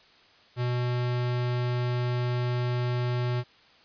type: tone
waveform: square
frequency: 122.9 Hz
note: B2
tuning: 8 cents flat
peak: -26 dBFS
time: 0.56-3.44 s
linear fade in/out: 50 ms
effects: white hiss -57 dBFS RMS until 3.84 s + resampled to 11025 Hz